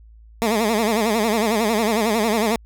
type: tone with vibrato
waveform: 15% pulse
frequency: 220 Hz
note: A3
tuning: in tune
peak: -11 dBFS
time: 0.42-2.56 s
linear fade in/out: 0 ms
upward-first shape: sine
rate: 11 Hz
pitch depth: 120 cents each way
effects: added 55 Hz sine -43 dBFS peak until 2.65 s